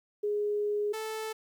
sine / sawtooth tone pair in turn, 415.3 / 438.3 Hz, G#4 / A4, 0 / -7 cents, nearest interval minor second, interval 93 cents, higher second, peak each -27 / -30 dBFS, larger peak first, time 0.23-0.93 / 0.93-1.33 s, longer first, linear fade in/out 10 ms, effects 11-bit

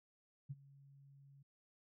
sine tone with ADSR envelope, 138.9 Hz, C#3, 4 cents sharp, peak -40 dBFS, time 0.49-1.43 s, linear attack 19 ms, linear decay 34 ms, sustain -20 dB, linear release 10 ms, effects none

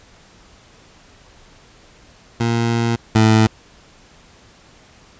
20% pulse tone pair in turn, 116.54 / 110 Hz, A#2 / A2, 0 / 0 cents, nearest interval minor second, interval 100 cents, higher first, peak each -11 / -5 dBFS, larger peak second, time 2.4-2.96 / 3.15-3.47 s, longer first, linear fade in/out 5 ms, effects pink hiss -48 dBFS RMS until 5.19 s + resampled to 16000 Hz

